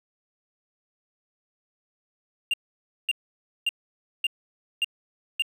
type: tone bursts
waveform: triangle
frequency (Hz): 2794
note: F7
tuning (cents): 0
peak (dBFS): -19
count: 6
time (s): 2.51-5.422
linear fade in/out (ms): 2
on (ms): 27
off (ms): 550
effects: none